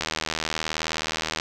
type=click train; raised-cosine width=0.2 ms; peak=-8 dBFS; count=111; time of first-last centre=0.01-1.399 s; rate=79.2 Hz; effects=none